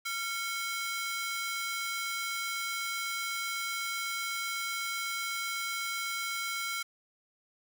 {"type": "ring-modulated tone", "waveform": "sawtooth", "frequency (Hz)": 1792, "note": "A6", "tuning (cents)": 31, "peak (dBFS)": -26, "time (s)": [0.05, 6.83], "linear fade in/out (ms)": 10, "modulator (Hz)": 414, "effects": []}